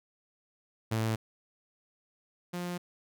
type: tone pair in turn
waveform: sawtooth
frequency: 111.3 / 176.68 Hz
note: A2 / F3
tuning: +20 / +20 cents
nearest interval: minor sixth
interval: 800 cents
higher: second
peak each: -24 / -30 dBFS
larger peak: first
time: 0.91-1.16 / 2.53-2.78 s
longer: neither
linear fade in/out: 10 ms
effects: none